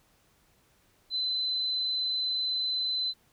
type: tone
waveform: sine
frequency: 4038 Hz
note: B7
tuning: 38 cents sharp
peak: -27 dBFS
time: 1.1-3.14 s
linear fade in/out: 50 ms
effects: pink hiss -66 dBFS RMS until 3.32 s